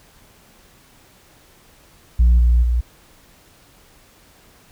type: tone with level steps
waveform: sine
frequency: 59.5 Hz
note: A#1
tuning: 36 cents sharp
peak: -7 / -9 / -14 dBFS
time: 2.19-2.81 s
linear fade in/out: 10 ms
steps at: 2.38 / 2.62 s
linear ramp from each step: 20 ms
effects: tanh soft clip ceiling -8 dBFS + pink hiss -51 dBFS RMS until 4.71 s